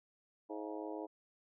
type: harmonic tone with a mistuned harmonic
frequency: 105.9 Hz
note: G#2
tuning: 34 cents sharp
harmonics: 3 / 4 / 5 / 6 / 7 / 8 / 9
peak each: -44 / -46 / -48 / -50 / -51 / -52 / -53 dBFS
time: 0.49-1.07 s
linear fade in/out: 20 ms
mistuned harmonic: 7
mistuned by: -82 cents
effects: none